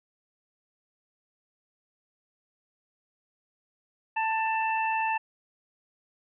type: harmonic tone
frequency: 887 Hz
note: A5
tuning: 14 cents sharp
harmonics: 1 / 2 / 3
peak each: -26 / -34 / -32 dBFS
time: 4.16-5.18 s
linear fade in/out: 10 ms
effects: none